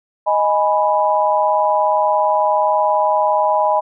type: chord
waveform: sine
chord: G# minor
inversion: second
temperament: equal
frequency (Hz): 622.3 / 830.6 / 987.8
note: D#5 / G#5 / B5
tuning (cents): 0 / 0 / 0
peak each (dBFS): -17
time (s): 0.26-3.81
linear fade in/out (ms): 20
effects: none